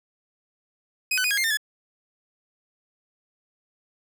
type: tone with pitch steps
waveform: sawtooth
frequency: 2516 / 1506 / 2479 / 1641 / 2111 / 1807 / 1708 Hz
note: D#7 / F#6 / D#7 / G#6 / C7 / A6 / G#6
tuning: +19 / +30 / -7 / -21 / +15 / +46 / +48 cents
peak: -18 dBFS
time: 1.11-1.572 s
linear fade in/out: 5 ms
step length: 66 ms
effects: none